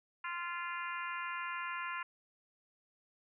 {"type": "harmonic tone", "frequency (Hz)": 346.7, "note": "F4", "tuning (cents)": -13, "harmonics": [3, 4, 5, 6, 7, 8], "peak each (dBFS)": [-41, -43, -45, -47, -48, -49], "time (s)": [0.24, 2.03], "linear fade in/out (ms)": 5, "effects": []}